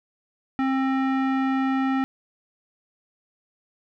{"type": "tone with low-pass filter", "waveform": "square", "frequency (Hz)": 265.9, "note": "C4", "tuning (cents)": 28, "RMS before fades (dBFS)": -23, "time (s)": [0.59, 2.04], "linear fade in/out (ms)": 0, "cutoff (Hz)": 1800, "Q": 1.4, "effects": []}